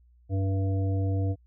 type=harmonic tone; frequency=96.7 Hz; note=G2; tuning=23 cents flat; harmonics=1 / 3 / 5 / 7; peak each=-24 / -34 / -38 / -41 dBFS; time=0.29-1.36 s; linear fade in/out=50 ms; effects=added 60 Hz sine -56 dBFS peak until 1.46 s